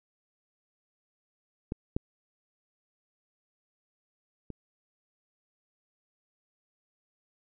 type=clicks; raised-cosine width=3 ms; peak=-19 / -15 / -26 dBFS; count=3; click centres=1.721 / 1.965 / 4.503 s; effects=none